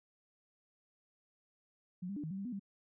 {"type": "tone with pitch steps", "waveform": "sine", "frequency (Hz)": [180.5, 199.8, 293.8, 157.7, 192.1, 197.6, 247, 197.7], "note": ["F#3", "G3", "D4", "D#3", "G3", "G3", "B3", "G3"], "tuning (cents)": [-43, 33, 1, 24, -35, 14, 0, 15], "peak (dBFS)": -38, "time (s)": [2.02, 2.596], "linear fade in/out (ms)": 10, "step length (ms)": 72, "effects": []}